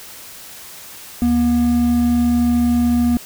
triangle tone pair together, 75.42 / 240 Hz, D2 / B3, +47 / -49 cents, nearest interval octave + minor sixth, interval 2004 cents, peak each -21 / -11 dBFS, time 1.22-3.17 s, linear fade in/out 0 ms, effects white hiss -37 dBFS RMS until 3.25 s

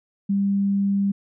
sine tone, 198.6 Hz, G3, 23 cents sharp, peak -18 dBFS, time 0.29-1.12 s, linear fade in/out 10 ms, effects none

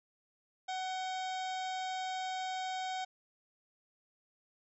harmonic tone with a mistuned harmonic, 748 Hz, F#5, 19 cents sharp, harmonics 1 / 2 / 3 / 4 / 5 / 6 / 7 / 8 / 9 / 10, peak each -36 / -47 / -48 / -49 / -49 / -57 / -54 / -59 / -57 / -58 dBFS, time 0.68-3.05 s, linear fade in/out 10 ms, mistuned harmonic 4, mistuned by +96 cents, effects none

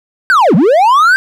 triangle linear two-way sweep, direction down then up, 1590 to 147.7 to 1590 Hz, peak -3 dBFS, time 0.3-1.16 s, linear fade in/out 0 ms, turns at 0.55 s, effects none

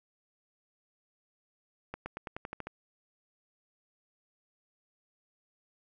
accelerating click train, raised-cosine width 0.5 ms, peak -23 dBFS, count 9, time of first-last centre 1.94-2.67 s, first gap 120 ms, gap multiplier 0.92, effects none

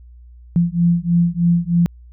sine beating tone pair, 170.2 / 173.4 Hz, F3 / F3, -44 / -12 cents, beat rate 3.2 Hz, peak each -16 dBFS, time 0.56-1.86 s, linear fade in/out 0 ms, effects added 60 Hz sine -39 dBFS peak until 2.12 s

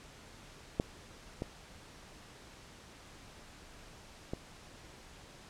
clicks, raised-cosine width 2 ms, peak -15 / -22 / -23 dBFS, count 3, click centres 0.799 / 1.421 / 4.335 s, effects pink hiss -54 dBFS RMS until 5.49 s + low-pass 8000 Hz 12 dB/octave

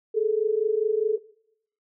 sine tone pair together, 418.3 / 443.2 Hz, G#4 / A4, +12 / +13 cents, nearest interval minor second, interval 101 cents, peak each -24 / -22 dBFS, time 0.14-1.18 s, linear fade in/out 20 ms, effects noise-tail reverb RT60 0.7 s tail -20 dB re dry

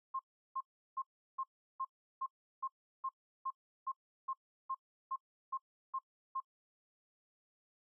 sine tone bursts, 1063 Hz, C6, 27 cents sharp, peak -35 dBFS, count 16, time 0.14-6.404 s, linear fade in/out 10 ms, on 54 ms, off 360 ms, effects noise-tail reverb RT60 0.1 s tail -23 dB re dry

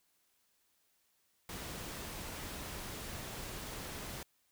pink noise, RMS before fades -44 dBFS, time 1.49-4.23 s, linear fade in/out 2 ms, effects white hiss -75 dBFS RMS until 4.51 s

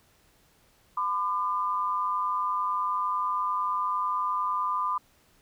sine tone pair together, 1010 / 1201.1 Hz, B5 / D6, +39 / +39 cents, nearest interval minor third, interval 300 cents, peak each -28 dBFS, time 0.97-4.98 s, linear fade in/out 5 ms, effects pink hiss -63 dBFS RMS until 5.41 s

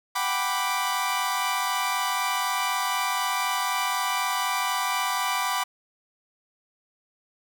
sawtooth chord, G major seventh, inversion third, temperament equal, 740 / 784 / 987.8 / 1174.7 Hz, F#5 / G5 / B5 / D6, 0 / 0 / 0 / 0 cents, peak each -29 / -29 / -24 / -25 dBFS, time 0.15-5.64 s, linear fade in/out 10 ms, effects none

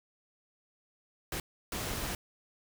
pink noise bursts at uneven times, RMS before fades -36 dBFS, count 2, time 1.32-1.4 / 1.72-2.15 s, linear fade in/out 2 ms, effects none

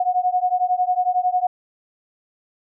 sine beating tone pair, 723 / 734 Hz, F#5 / F#5, -40 / -14 cents, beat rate 11 Hz, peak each -20 dBFS, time 0-1.47 s, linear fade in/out 5 ms, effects none

